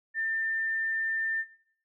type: tone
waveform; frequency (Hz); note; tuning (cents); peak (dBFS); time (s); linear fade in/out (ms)
sine; 1794; A6; +33; -27; 0.14-1.45; 50
effects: noise-tail reverb RT60 0.6 s tail -18 dB re dry